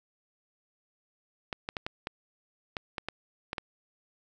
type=clicks; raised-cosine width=0.3 ms; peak=-17 dBFS; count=10; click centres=1.528 / 1.689 / 1.768 / 1.865 / 2.071 / 2.768 / 2.982 / 3.086 / 3.531 / 3.582 s; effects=none